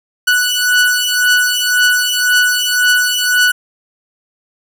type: beating tone pair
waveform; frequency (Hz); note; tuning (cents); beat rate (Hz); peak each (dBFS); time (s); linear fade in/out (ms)
sawtooth; 1478 / 1479.9; F#6 / F#6; -2 / 0; 1.9; -10; 0.27-3.52; 10
effects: none